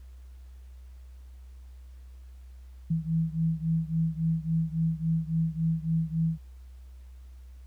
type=beating tone pair; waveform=sine; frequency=161.4 / 165 Hz; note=E3 / E3; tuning=-36 / +2 cents; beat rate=3.6 Hz; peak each=-27 / -29 dBFS; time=2.9-6.38 s; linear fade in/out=10 ms; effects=added 63 Hz sine -44 dBFS peak until 7.66 s + pink hiss -67 dBFS RMS until 7.66 s